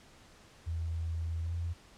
sine tone with pitch glide, 82.41 to 85.02 Hz, E2 to F2, 0 to -46 cents, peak -32 dBFS, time 0.66-1.74 s, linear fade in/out 20 ms, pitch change +54 cents, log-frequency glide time 1.42-1.52 s, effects pink hiss -58 dBFS RMS until 1.97 s + low-pass 8000 Hz 12 dB/octave

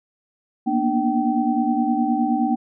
sine tone cluster, 233.8 / 243.4 / 297.5 / 770 Hz, A#3 / B3 / D4 / G5, +5 / -25 / +22 / -31 cents, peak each -23 dBFS, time 0.66-2.56 s, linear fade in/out 20 ms, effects none

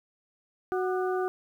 harmonic tone with a mistuned harmonic, 370 Hz, F#4, in tune, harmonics 1 / 2 / 3 / 4, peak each -27 / -33 / -37 / -39 dBFS, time 0.72-1.28 s, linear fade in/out 0 ms, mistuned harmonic 3, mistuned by +140 cents, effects 10-bit

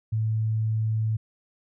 sine tone, 110 Hz, A2, in tune, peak -22 dBFS, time 0.12-1.17 s, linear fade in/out 10 ms, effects none

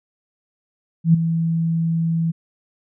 sine tone with ADSR envelope, 164.81 Hz, E3, in tune, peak -7 dBFS, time 1.04-2.32 s, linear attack 100 ms, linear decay 9 ms, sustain -10 dB, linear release 18 ms, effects none

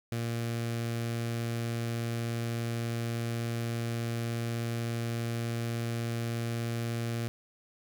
sawtooth tone with notch filter, 116.54 Hz, A#2, in tune, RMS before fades -33 dBFS, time 0.12-7.28 s, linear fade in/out 0 ms, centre 940 Hz, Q 2, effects 9-bit

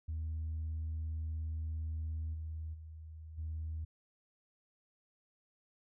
sine tone with level steps, 79.3 Hz, D#2, 33 cents sharp, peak -34 / -38 / -46 / -36 dBFS, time 0.08-3.85 s, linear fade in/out 10 ms, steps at 2.33 / 2.73 / 3.37 s, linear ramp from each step 20 ms, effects tanh soft clip ceiling -33 dBFS

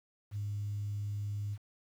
sine tone, 102.8 Hz, G#2, 17 cents flat, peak -33 dBFS, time 0.31-1.58 s, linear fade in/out 50 ms, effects tanh soft clip ceiling -29 dBFS + 10-bit

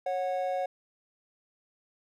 triangle tone pair together, 550 / 734.2 Hz, C#5 / F#5, -14 / -14 cents, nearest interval perfect fourth, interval 500 cents, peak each -29 / -29 dBFS, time 0.06-0.66 s, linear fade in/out 5 ms, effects none

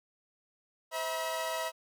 sawtooth tone cluster, 519 / 647 / 963 Hz, C5 / E5 / B5, -14 / -32 / -44 cents, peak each -38 / -31 / -33 dBFS, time 0.91-1.72 s, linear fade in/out 50 ms, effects none

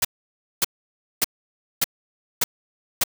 white noise bursts, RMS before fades -19 dBFS, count 6, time 0.02-3.038 s, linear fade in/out 5 ms, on 28 ms, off 570 ms, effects none

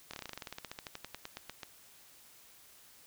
slowing click train, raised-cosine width 0.2 ms, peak -24 dBFS, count 24, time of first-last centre 0.11-1.632 s, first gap 25 ms, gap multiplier 1.08, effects white hiss -59 dBFS RMS until 3.06 s

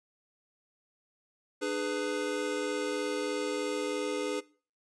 square chord, G# diminished, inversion second, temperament just, 299 / 415.3 / 498.4 Hz, D4 / G#4 / B4, +31 / 0 / +16 cents, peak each -36 / -35 / -35 dBFS, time 1.61-4.41 s, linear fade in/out 20 ms, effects noise-tail reverb RT60 0.4 s tail -21 dB re dry + resampled to 22050 Hz

